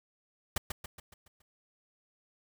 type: noise with echo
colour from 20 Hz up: pink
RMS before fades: -29 dBFS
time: 0.56-0.58 s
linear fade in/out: 5 ms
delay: 140 ms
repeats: 6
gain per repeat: -6 dB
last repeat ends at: 1.42 s
effects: none